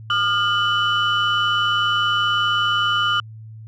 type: tone cluster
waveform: sine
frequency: 1213 / 1408 / 2984 Hz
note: D#6 / F6 / F#7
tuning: -44 / +14 / +14 cents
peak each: -20 dBFS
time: 0.1-3.2 s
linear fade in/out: 2 ms
effects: tanh soft clip ceiling -10 dBFS + added 110 Hz sine -35 dBFS peak until 3.67 s